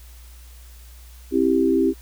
sine chord, C major, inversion none, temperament equal with one note detuned, 266.2 / 329.6 / 392 Hz, C4 / E4 / G4, +30 / 0 / 0 cents, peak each -20 dBFS, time 1.31-1.94 s, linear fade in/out 50 ms, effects added 60 Hz sine -41 dBFS peak until 2.01 s + white hiss -51 dBFS RMS until 2.01 s

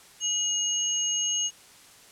sine tone pair together, 2900 / 6499 Hz, F#7 / G#8, -35 / -38 cents, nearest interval octave + major second, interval 1397 cents, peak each -28 / -26 dBFS, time 0.2-1.51 s, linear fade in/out 50 ms, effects white hiss -52 dBFS RMS until 2.11 s + low-pass 10000 Hz 12 dB/octave

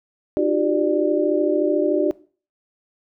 sine tone cluster, 305.2 / 354.8 / 388.4 / 593 Hz, D#4 / F4 / G4 / D5, -33 / +27 / -16 / +17 cents, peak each -22 dBFS, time 0.37-2.11 s, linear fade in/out 0 ms, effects noise-tail reverb RT60 0.4 s tail -19 dB re dry

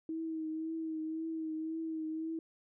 sine tone with vibrato, 319.5 Hz, D#4, 46 cents sharp, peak -35 dBFS, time 0.09-2.39 s, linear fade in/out 2 ms, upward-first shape triangle, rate 1.9 Hz, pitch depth 35 cents each way, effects none

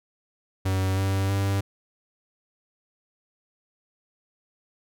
45% pulse tone with pitch steps, 95 / 96.77 / 98.58 Hz, F#2 / G2 / G2, +46 / -22 / +10 cents, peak -22 dBFS, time 0.65-1.61 s, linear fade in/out 10 ms, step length 320 ms, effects none

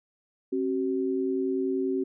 sine tone pair together, 268.3 / 378.6 Hz, C4 / F#4, +44 / +40 cents, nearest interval tritone, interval 596 cents, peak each -28 / -27 dBFS, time 0.52-2.04 s, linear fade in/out 10 ms, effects none

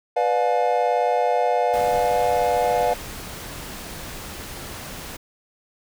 triangle chord, B diminished seventh, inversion none, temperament just, 493.9 / 592.7 / 711.2 / 853.4 Hz, B4 / D5 / F5 / Ab5, 0 / +16 / +31 / +47 cents, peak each -21 / -23 / -19 / -24 dBFS, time 0.16-2.94 s, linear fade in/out 10 ms
pink noise, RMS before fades -35 dBFS, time 1.73-5.17 s, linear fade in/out 10 ms
effects none

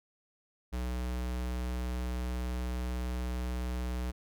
square tone, 61.7 Hz, B1, 1 cent flat, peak -33 dBFS, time 0.72-4.12 s, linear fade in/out 20 ms, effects none

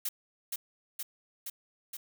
blue noise with echo, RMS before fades -33 dBFS, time 0.05-0.09 s, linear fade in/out 5 ms, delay 470 ms, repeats 4, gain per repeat -2 dB, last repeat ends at 1.97 s, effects none

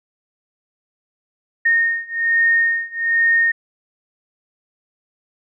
sine beating tone pair, 1842 / 1843.2 Hz, A#6 / A#6, -21 / -20 cents, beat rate 1.2 Hz, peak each -18 / -17 dBFS, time 1.65-3.52 s, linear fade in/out 10 ms, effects none

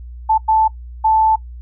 sine tone bursts at uneven times, 878 Hz, A5, 4 cents flat, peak -10 dBFS, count 3, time 0.29-0.38 / 0.48-0.68 / 1.04-1.36 s, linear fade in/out 10 ms, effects noise-tail reverb RT60 0.1 s tail -19 dB re dry + added 60 Hz sine -30 dBFS peak until 1.61 s

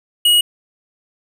square tone, 2900 Hz, F#7, 35 cents flat, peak -10 dBFS, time 0.25-0.41 s, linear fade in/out 5 ms, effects none

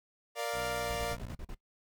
sawtooth chord, Bb major, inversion none, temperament equal, 466.2 / 587.3 / 698.5 Hz, Bb4 / D5 / F5, 0 / 0 / 0 cents, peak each -34 / -33 / -34 dBFS, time 0.35-1.17 s, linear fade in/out 50 ms
15% pulse tone with pitch glide, 62.1 to 58.75 Hz, B1 to A#1, +10 to +14 cents, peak -37 dBFS, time 0.52-1.35 s, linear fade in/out 50 ms, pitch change -96 cents, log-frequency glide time 0.8-0.91 s
brown noise bursts, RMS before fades -41 dBFS, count 7, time 0.9-1.547 s, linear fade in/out 5 ms, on 59 ms, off 39 ms
effects noise-tail reverb RT60 0.1 s tail -19 dB re dry

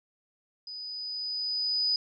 sine tone with level ramp, 4978 Hz, D#8, in tune, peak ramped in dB -38 to -23 dBFS, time 0.67-1.96 s, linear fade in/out 2 ms, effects none

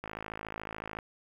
click train, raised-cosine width 0.5 ms, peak -23 dBFS, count 52, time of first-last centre 0.04-0.988 s, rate 53.8 Hz, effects 9-bit

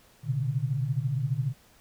sine tone cluster, 120.4 / 132.3 / 146.9 Hz, B2 / C3 / D3, -44 / +20 / +1 cents, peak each -30 dBFS, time 0.23-1.54 s, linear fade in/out 50 ms, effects pink hiss -59 dBFS RMS until 1.8 s

